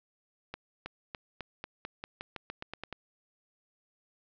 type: accelerating click train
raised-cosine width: 0.3 ms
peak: -22 dBFS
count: 14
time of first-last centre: 0.54-2.927 s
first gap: 320 ms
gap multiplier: 0.9
effects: low-pass 5000 Hz 12 dB/octave